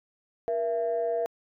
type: tone pair together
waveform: sine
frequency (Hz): 474.7 / 669.4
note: A#4 / E5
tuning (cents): +31 / +26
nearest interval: tritone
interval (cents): 595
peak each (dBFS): -27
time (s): 0.48-1.26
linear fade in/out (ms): 0
effects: tanh soft clip ceiling -19 dBFS